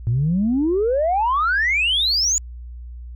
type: exponential sweep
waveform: sine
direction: up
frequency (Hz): 110 to 7040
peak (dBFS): -15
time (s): 0.07-2.38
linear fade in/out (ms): 0
effects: tanh soft clip ceiling -12 dBFS + added 60 Hz sine -32 dBFS peak until 3.15 s